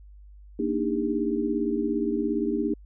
sine chord, Eb major seventh, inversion second, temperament equal with one note detuned, 233.1 / 293.7 / 311.1 / 401.9 Hz, Bb3 / D4 / Eb4 / G4, 0 / 0 / 0 / +43 cents, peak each -29 dBFS, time 0.59-2.74 s, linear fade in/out 5 ms, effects added 50 Hz sine -45 dBFS peak until 2.85 s

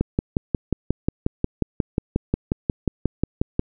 click train, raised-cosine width 3 ms, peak -6 dBFS, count 21, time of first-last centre 0.01-3.594 s, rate 5.58 Hz, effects none

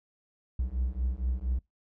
triangle beating tone pair, 60.5 / 64.8 Hz, B1 / C2, -35 / -16 cents, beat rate 4.3 Hz, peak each -29 dBFS, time 0.59-1.59 s, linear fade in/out 5 ms, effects noise-tail reverb RT60 0.2 s tail -25 dB re dry

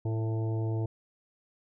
harmonic tone with a mistuned harmonic, 111.3 Hz, A2, 20 cents sharp, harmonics 1 / 3 / 4 / 5 / 6 / 7 / 8, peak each -28 / -37 / -41 / -51 / -45 / -53 / -49 dBFS, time 0.05-0.86 s, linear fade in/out 5 ms, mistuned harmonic 5, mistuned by -33 cents, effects none

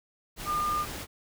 sine tone in noise, 1208 Hz, D6, 48 cents sharp, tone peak -26 dBFS, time 0.45-0.86 s, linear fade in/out 50 ms, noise pink, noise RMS -38 dBFS, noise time 0.36-1.07 s, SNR +9 dB, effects none

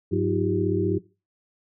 sine tone cluster, 100 / 181.7 / 318 / 357.4 / 393.3 Hz, G2 / F#3 / D#4 / F4 / G4, +35 / -31 / +38 / +40 / +6 cents, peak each -27 dBFS, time 0.11-0.99 s, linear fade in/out 20 ms, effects noise-tail reverb RT60 0.3 s tail -19 dB re dry

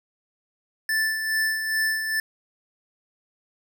square tone with tremolo, 1760 Hz, A6, in tune, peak -21 dBFS, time 0.89-2.2 s, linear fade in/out 2 ms, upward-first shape sine, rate 2.4 Hz, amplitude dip 50%, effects none

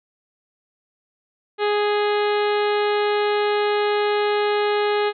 harmonic tone, 415.3 Hz, G#4, in tune, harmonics 1 / 2 / 3 / 4 / 5 / 6 / 7 / 8 / 9 / 10, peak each -19 / -25 / -29 / -31 / -33 / -35 / -36 / -37 / -38 / -39 dBFS, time 1.58-5.13 s, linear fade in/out 50 ms, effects none

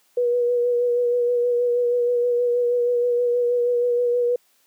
sine tone with vibrato, 484.5 Hz, B4, 33 cents flat, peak -17 dBFS, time 0.17-4.36 s, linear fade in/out 5 ms, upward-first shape sine, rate 6.3 Hz, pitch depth 22 cents each way, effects white hiss -62 dBFS RMS until 4.66 s + high-pass 200 Hz 12 dB/octave

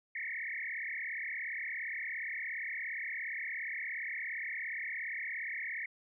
sine tone with frequency modulation, 2023 Hz, B6, 41 cents sharp, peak -36 dBFS, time 0.15-5.86 s, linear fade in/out 5 ms, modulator 37.2 Hz, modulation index 6.3, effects none

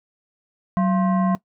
sine tone with frequency modulation, 187.5 Hz, F#3, 23 cents sharp, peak -16 dBFS, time 0.77-1.35 s, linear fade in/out 0 ms, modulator 872 Hz, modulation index 0.63, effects noise-tail reverb RT60 0.1 s tail -19 dB re dry

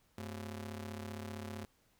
sawtooth ring-modulated tone, 155.56 Hz, D#3, in tune, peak -35 dBFS, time 0.18-1.65 s, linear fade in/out 2 ms, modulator 60.1 Hz, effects pink hiss -72 dBFS RMS until 1.99 s

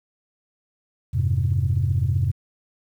sine chord, F minor, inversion none, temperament equal with one note detuned, 87.31 / 102.75 / 130.81 Hz, F2 / Ab2 / C3, 0 / -18 / 0 cents, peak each -22 dBFS, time 1.13-2.32 s, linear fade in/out 20 ms, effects tanh soft clip ceiling -11 dBFS + 9-bit

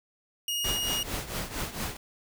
sawtooth tone, 2867 Hz, F7, 45 cents sharp, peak -25 dBFS, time 0.48-1.03 s, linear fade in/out 2 ms
pink noise with tremolo, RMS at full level -31 dBFS, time 0.64-1.97 s, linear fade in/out 5 ms, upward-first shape triangle, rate 4.4 Hz, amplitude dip 80%
effects none

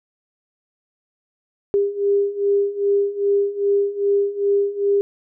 sine beating tone pair, 400.6 / 403.1 Hz, G4 / G4, +38 / +48 cents, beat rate 2.5 Hz, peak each -21 / -18 dBFS, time 1.74-5.01 s, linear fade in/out 0 ms, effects none

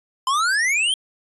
square exponential sweep, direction up, 1018 to 3240 Hz, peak -18 dBFS, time 0.27-0.94 s, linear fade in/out 2 ms, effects resampled to 24000 Hz

